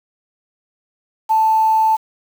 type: tone with quantisation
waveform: sine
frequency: 880 Hz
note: A5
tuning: in tune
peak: -11 dBFS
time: 1.29-1.97 s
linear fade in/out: 20 ms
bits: 6
effects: none